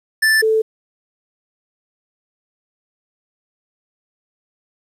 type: tone pair in turn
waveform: square / sine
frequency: 1760 / 440 Hz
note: A6 / A4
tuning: 0 / 0 cents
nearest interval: 2 octaves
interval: 2400 cents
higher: first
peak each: -12 / -12 dBFS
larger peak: neither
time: 0.22-0.42 / 0.42-0.62 s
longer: neither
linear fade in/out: 10 ms
effects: resampled to 32000 Hz + 8-bit